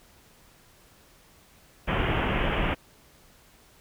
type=low-pass noise; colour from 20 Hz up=pink; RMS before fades=-26 dBFS; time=1.87-2.75 s; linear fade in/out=20 ms; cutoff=3200 Hz; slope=96 dB/octave; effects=pink hiss -57 dBFS RMS until 3.8 s